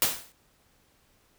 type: noise with exponential decay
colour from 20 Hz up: white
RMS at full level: -20 dBFS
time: 0.02-0.32 s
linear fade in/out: 1 ms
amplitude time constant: 64 ms
effects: pink hiss -65 dBFS RMS until 1.38 s